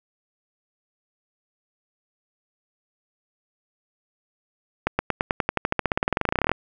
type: accelerating click train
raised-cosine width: 0.5 ms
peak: -5 dBFS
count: 29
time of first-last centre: 4.87-6.516 s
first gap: 120 ms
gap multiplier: 0.94
effects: none